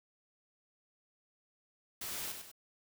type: noise with echo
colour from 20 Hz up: white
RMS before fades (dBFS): -41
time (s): 2.01-2.32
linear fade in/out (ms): 5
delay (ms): 98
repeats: 2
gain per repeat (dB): -6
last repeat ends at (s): 2.516
effects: none